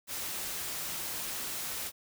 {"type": "noise", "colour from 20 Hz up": "white", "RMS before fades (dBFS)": -37, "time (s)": [0.07, 1.92], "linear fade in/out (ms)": 50, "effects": []}